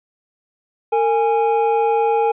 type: tone pair together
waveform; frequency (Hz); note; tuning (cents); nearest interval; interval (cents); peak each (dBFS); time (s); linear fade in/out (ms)
triangle; 455.9 / 827; A#4 / G#5; -39 / -8; minor seventh; 1031; -15; 0.92-2.32; 10
effects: resampled to 8000 Hz